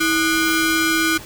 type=ring-modulated tone; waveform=sawtooth; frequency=899 Hz; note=A5; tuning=37 cents sharp; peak=-9 dBFS; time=0-1.18 s; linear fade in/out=10 ms; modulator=575 Hz; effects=pink hiss -37 dBFS RMS until 1.25 s